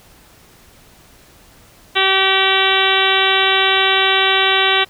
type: harmonic tone with a mistuned harmonic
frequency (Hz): 384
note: G4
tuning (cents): -36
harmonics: 1 / 2 / 3 / 4 / 5 / 6 / 7 / 8 / 9 / 10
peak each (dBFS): -21 / -21 / -21 / -21 / -21 / -21 / -21 / -21 / -21 / -21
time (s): 1.95-4.85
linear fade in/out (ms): 20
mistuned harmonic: 7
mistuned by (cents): +27
effects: pink hiss -47 dBFS RMS until 4.89 s